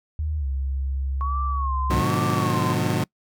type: tone with pitch glide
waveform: sine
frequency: 76.5 to 67.37 Hz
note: D#2 to C#2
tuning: -29 to -49 cents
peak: -23 dBFS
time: 0.19-2.01 s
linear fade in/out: 0 ms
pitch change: -220 cents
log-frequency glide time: 0.38-0.46 s
type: tone with vibrato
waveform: sine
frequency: 1100 Hz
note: C#6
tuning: 14 cents flat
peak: -26 dBFS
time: 1.21-2.73 s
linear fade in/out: 0 ms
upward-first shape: sine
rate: 1.2 Hz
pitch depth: 110 cents each way
type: chord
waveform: 25% pulse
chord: G# diminished seventh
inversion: none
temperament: just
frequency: 103.83 / 124.59 / 149.51 / 179.41 Hz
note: G#2 / B2 / D3 / F3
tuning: 0 / +16 / +31 / +47 cents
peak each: -23 dBFS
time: 1.9-3.04 s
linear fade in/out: 5 ms
effects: noise-tail reverb RT60 0.1 s tail -25 dB re dry